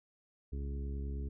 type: harmonic tone with a mistuned harmonic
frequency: 69.3 Hz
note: C#2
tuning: in tune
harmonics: 1 / 2 / 3 / 4 / 5 / 6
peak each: -36 / -47 / -49 / -51 / -55 / -52 dBFS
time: 0.52-1.29 s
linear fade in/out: 10 ms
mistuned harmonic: 1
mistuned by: -54 cents
effects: none